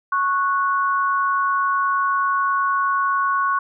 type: tone pair together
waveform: sine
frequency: 1103 / 1472.3 Hz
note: C#6 / F#6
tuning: -9 / -9 cents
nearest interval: perfect fourth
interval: 500 cents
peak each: -18 / -23 dBFS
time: 0.12-3.59 s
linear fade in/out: 5 ms
effects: none